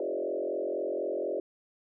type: tone with frequency modulation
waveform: sine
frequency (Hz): 476.7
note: A#4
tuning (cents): +39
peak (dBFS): -29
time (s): 0-1.4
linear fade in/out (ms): 2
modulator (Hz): 44.1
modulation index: 3.1
effects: none